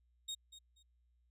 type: tone with echo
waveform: 30% pulse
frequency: 3729 Hz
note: A#7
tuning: in tune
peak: -37 dBFS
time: 0.28-0.35 s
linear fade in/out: 10 ms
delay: 240 ms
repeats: 2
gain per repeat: -13 dB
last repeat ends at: 0.83 s
effects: added 60 Hz sine -70 dBFS peak until 1.3 s + resampled to 32000 Hz